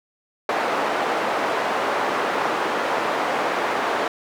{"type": "band-pass noise", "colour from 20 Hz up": "white", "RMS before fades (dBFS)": -23, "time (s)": [0.49, 4.08], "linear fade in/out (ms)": 2, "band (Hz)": [370, 1100], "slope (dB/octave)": 12, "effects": []}